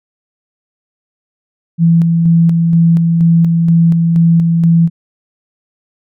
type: tone with tremolo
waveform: sine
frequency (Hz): 167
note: E3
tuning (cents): +23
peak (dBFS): -5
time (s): 1.78-4.9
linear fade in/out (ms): 50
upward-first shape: square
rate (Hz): 2.1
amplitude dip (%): 30
effects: none